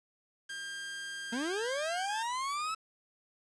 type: tone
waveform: sawtooth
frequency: 1600 Hz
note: G6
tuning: 35 cents sharp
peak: -35 dBFS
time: 0.49-2.23 s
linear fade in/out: 10 ms
type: linear sweep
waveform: 40% pulse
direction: up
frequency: 221.3 to 1318.5 Hz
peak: -32 dBFS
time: 1.32-2.75 s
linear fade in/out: 10 ms
effects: resampled to 22050 Hz + 9-bit